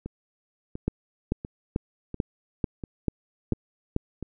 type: two click trains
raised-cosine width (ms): 3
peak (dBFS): -21 / -11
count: 7 / 8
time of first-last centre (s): 0.06-4.227 / 0.88-3.964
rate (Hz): 1.44 / 2.27
effects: none